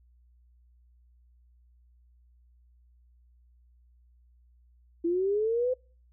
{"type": "linear sweep", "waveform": "sine", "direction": "up", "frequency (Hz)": [330.9, 515], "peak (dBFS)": -24, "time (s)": [5.04, 5.74], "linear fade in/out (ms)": 10, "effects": ["noise-tail reverb RT60 0.4 s tail -26 dB re dry", "added 60 Hz sine -58 dBFS peak until 6.12 s"]}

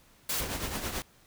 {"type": "noise", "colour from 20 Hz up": "white", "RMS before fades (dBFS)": -31, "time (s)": [0.29, 0.41], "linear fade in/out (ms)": 5}
{"type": "noise with tremolo", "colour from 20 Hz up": "pink", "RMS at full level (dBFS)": -32, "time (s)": [0.4, 1.02], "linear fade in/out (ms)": 0, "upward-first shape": "triangle", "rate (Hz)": 9.2, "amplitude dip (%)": 60}
{"effects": ["pink hiss -61 dBFS RMS until 1.26 s"]}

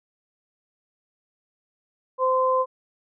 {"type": "tone pair together", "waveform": "sine", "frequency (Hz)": [517, 1033.3], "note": ["C5", "C6"], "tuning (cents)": [-21, -22], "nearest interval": "octave", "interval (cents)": 1199, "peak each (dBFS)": -21, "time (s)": [2.18, 2.66], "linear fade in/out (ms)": 50, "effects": []}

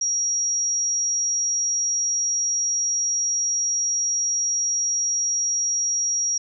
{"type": "tone", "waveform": "sine", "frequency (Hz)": 5680, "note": "F8", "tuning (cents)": 28, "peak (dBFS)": -20, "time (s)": [0.01, 6.38], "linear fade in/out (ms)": 5, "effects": []}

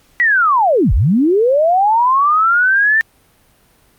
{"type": "linear two-way sweep", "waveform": "sine", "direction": "down then up", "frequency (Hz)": [1975.5, 34.65, 1803], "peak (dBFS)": -9, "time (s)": [0.2, 3.01], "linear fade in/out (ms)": 0, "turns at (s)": 0.93, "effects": ["pink hiss -53 dBFS RMS until 3.98 s", "Opus 48 kbps"]}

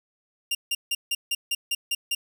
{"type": "tone bursts", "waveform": "sawtooth", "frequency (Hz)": 2794, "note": "F7", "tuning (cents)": 0, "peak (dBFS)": -20, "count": 9, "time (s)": [0.51, 2.15], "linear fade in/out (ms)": 5, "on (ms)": 40, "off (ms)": 160, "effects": []}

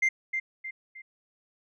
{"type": "tone with echo", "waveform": "sine", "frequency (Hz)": 2093, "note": "C7", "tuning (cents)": 0, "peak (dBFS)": -18, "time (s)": [0.02, 0.09], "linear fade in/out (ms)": 10, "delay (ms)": 310, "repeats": 3, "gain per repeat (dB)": -8, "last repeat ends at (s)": 1.02, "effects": ["tanh soft clip ceiling -20 dBFS"]}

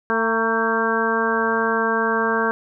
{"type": "harmonic tone with a mistuned harmonic", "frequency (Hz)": 225.1, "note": "A3", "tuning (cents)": 40, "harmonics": [1, 2, 3, 4, 5, 6, 7], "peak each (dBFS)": [-26, -23, -29, -26, -25, -29, -23], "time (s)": [0.1, 2.51], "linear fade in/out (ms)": 0, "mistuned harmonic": 4, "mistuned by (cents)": 39, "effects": []}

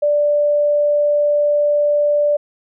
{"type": "tone", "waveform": "sine", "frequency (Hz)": 587.3, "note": "D5", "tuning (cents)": 0, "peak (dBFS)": -12, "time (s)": [0.02, 2.37], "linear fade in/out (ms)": 10, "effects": []}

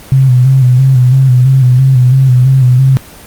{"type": "tone with vibrato", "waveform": "sine", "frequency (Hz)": 129.3, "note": "C3", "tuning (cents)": -20, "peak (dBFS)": -3, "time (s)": [0.12, 2.97], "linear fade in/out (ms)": 0, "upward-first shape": "square", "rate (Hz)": 3, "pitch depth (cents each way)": 54, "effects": ["pink hiss -33 dBFS RMS until 3.26 s", "Opus 24 kbps"]}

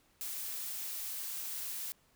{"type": "noise", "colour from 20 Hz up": "blue", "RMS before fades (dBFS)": -40, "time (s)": [0.21, 1.92], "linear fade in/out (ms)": 0, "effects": ["pink hiss -69 dBFS RMS until 2.15 s"]}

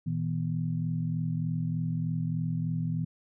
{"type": "tone cluster", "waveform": "sine", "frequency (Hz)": [117.5, 160.8, 246.3], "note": ["A#2", "E3", "B3"], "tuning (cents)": [14, -43, -5], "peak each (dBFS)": [-33, -29, -38], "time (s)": [0.06, 3.05], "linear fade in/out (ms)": 10, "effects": []}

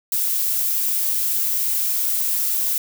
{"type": "noise with high-pass filter sweep", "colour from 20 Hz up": "violet", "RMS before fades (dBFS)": -21, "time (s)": [0.12, 2.78], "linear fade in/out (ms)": 2, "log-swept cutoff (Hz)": [280, 740], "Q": 2.1, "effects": []}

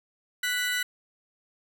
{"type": "tone pair together", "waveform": "30% pulse", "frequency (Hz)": [1480, 1975.6], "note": ["F#6", "B6"], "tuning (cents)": [0, 0], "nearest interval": "perfect fourth", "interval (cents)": 500, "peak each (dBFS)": -26, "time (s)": [0.43, 0.83], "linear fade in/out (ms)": 5, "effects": []}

